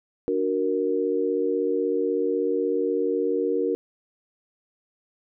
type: chord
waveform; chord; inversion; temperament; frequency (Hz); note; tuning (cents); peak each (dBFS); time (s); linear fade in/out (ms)
sine; D augmented; none; equal; 293.7 / 370 / 466.2; D4 / F#4 / A#4; 0 / 0 / 0; -28 / -26 / -24; 0.28-3.75; 0
effects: none